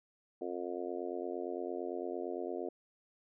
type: harmonic tone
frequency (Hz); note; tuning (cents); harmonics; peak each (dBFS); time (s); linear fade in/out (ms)
88.8; F2; +29; 3 / 4 / 5 / 6 / 7 / 8; -45 / -40 / -42 / -47 / -45 / -47; 0.41-2.69; 5
effects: none